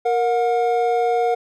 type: tone pair together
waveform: triangle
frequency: 467.4 / 724.9 Hz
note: A#4 / F#5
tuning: +5 / -36 cents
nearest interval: minor sixth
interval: 759 cents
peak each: -17 dBFS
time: 0.05-1.35 s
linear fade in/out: 10 ms
effects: none